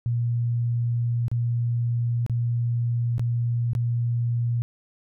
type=tone with dropouts; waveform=sine; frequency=118.7 Hz; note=A#2; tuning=32 cents sharp; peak=-21 dBFS; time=0.06-4.62 s; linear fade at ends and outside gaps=0 ms; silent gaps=1.282-1.315 / 2.264-2.297 / 3.181-3.195 / 3.733-3.751 s; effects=none